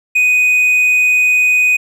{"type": "tone", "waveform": "triangle", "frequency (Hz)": 2492, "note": "D#7", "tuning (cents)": 2, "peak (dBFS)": -7, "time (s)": [0.15, 1.77], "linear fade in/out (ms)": 10, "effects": []}